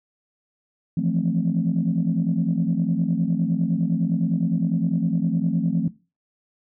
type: chord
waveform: sine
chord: F major seventh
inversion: third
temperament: equal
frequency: 164.81 / 174.61 / 220 / 261.6 Hz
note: E3 / F3 / A3 / C4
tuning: 0 / 0 / 0 / 0 cents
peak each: -24 / -22 / -26 / -27 dBFS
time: 0.97-5.88 s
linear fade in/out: 5 ms
effects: noise-tail reverb RT60 0.3 s tail -19 dB re dry + tanh soft clip ceiling -11 dBFS